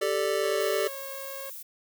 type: chord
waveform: square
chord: G suspended second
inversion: none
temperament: just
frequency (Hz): 392 / 441 / 588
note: G4 / A4 / D5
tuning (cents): 0 / +4 / +2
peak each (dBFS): -30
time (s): 0.01-0.88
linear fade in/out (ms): 10
type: tone with pitch glide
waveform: sawtooth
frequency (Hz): 555 to 544.8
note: C#5 to C#5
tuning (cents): +2 to -30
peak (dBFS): -34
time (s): 0.43-1.5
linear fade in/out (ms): 5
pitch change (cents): -32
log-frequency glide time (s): 0.69-0.98
type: noise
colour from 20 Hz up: violet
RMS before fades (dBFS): -41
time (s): 0.6-1.63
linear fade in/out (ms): 10
effects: none